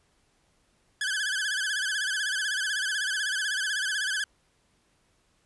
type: tone with vibrato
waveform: sawtooth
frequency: 1607 Hz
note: G6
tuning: 43 cents sharp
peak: -23 dBFS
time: 1.01-4.24 s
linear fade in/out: 2 ms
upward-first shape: sine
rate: 16 Hz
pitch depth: 120 cents each way
effects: pink hiss -68 dBFS RMS until 5.45 s + resampled to 24000 Hz